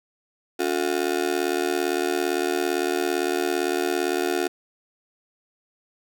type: tone with amplitude modulation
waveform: 35% pulse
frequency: 359.5 Hz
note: F#4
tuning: 50 cents flat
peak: -16 dBFS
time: 0.59-4.48 s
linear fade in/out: 10 ms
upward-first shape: sine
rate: 77.7 Hz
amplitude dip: 100%
effects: none